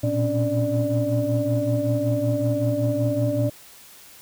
sine tone cluster, 114.9 / 120.2 / 268.6 / 286.7 / 589 Hz, A#2 / B2 / C4 / D4 / D5, -25 / -46 / +46 / -42 / +5 cents, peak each -24 / -26 / -32 / -25 / -24 dBFS, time 0.03-3.5 s, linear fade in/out 10 ms, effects tanh soft clip ceiling -11 dBFS + white hiss -47 dBFS RMS until 4.21 s

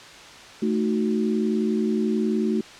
sine chord, D# diminished, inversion second, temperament equal, 220 / 311.1 / 370 Hz, A3 / D#4 / F#4, 0 / 0 / 0 cents, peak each -22 / -28 / -26 dBFS, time 0.62-2.61 s, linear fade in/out 5 ms, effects white hiss -43 dBFS RMS until 2.79 s + low-pass 5000 Hz 12 dB/octave

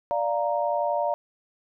sine chord, Bb major, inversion first, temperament equal, 587.3 / 698.5 / 932.3 Hz, D5 / F5 / Bb5, 0 / 0 / 0 cents, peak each -26 / -27 / -28 dBFS, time 0.11-1.14 s, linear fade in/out 0 ms, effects none

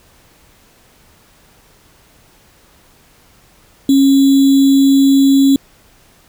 sine tone with sample-and-hold, 273.6 Hz, C#4, 23 cents flat, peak -6 dBFS, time 3.89-5.56 s, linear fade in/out 2 ms, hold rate 3675 Hz, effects pink hiss -49 dBFS RMS until 6.28 s

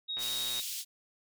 sine tone, 3770 Hz, A#7, 19 cents sharp, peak -33 dBFS, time 0.08-0.62 s, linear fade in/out 20 ms
click train, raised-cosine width 0.3 ms, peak -30 dBFS, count 53, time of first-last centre 0.17-0.596 s, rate 122 Hz
pink high-pass noise, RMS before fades -38 dBFS, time 0.18-0.85 s, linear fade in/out 50 ms, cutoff 3200 Hz, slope 24 dB/octave
effects none

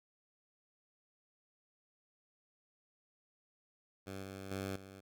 10% pulse tone with level steps, 96.6 Hz, G2, 25 cents flat, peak -35 / -37 / -30 / -43 dBFS, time 4.06-5.01 s, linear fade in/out 20 ms, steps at 4.23 / 4.51 / 4.76 s, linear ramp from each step 2 ms, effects none

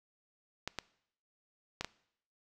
clicks, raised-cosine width 0.2 ms, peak -18 dBFS, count 4, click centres 0.676 / 0.787 / 1.81 / 1.846 s, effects noise-tail reverb RT60 0.7 s tail -21 dB re dry

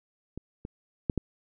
clicks, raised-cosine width 3 ms, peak -24 / -24 / -12 / -14 dBFS, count 4, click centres 0.376 / 0.651 / 1.098 / 1.177 s, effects none

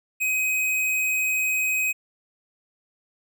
square tone, 2522 Hz, D#7, 23 cents sharp, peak -22 dBFS, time 0.2-1.93 s, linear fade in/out 20 ms, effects none

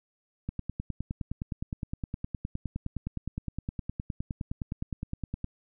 click train, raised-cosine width 5 ms, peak -20 dBFS, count 49, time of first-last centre 0.49-5.444 s, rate 9.69 Hz, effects none

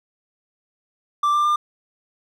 triangle tone with pitch steps, 1174.7 / 1187 / 1199.4 Hz, D6 / D6 / D6, 0 / +18 / +36 cents, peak -14 dBFS, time 1.23-1.56 s, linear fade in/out 5 ms, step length 110 ms, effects none

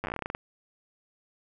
slowing click train, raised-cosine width 0.5 ms, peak -17 dBFS, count 14, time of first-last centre 0.04-0.349 s, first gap 9 ms, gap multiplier 1.15, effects none

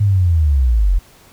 sine linear sweep, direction down, 105.2 to 41 Hz, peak -10 dBFS, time 0-0.99 s, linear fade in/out 10 ms, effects pink hiss -47 dBFS RMS until 1.32 s

